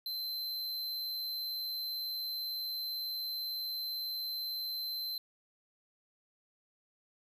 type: tone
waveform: square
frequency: 4089 Hz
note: C8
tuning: 41 cents flat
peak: -36 dBFS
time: 0.06-5.18 s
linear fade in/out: 2 ms
effects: none